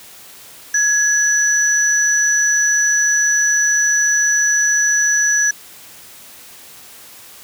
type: tone pair together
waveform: sine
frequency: 1679 / 5927 Hz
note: G#6 / F#8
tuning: +18 / +2 cents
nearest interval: octave + minor seventh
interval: 2184 cents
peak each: -15 dBFS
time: 0.74-5.51 s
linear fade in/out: 5 ms
effects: white hiss -40 dBFS RMS until 7.43 s + high-pass 60 Hz 12 dB/octave